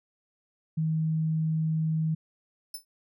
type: tone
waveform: sine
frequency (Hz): 158.7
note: D#3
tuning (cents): +35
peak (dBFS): -24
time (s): 0.77-2.15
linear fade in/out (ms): 10
type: tone with exponential decay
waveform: 15% pulse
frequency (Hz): 5280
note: E8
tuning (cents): +2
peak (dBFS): -26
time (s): 2.74-2.85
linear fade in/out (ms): 5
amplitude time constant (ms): 22
effects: none